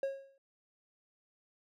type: tone with exponential decay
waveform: triangle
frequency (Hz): 545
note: C#5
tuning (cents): -29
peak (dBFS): -27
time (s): 0.03-0.38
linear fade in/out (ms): 2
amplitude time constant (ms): 75
effects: none